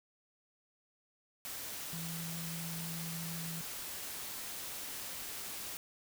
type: tone in noise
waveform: sine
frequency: 166 Hz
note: E3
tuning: 12 cents sharp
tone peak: -41 dBFS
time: 1.93-3.61 s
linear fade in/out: 0 ms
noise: white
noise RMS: -43 dBFS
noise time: 1.45-5.77 s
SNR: -1 dB
effects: none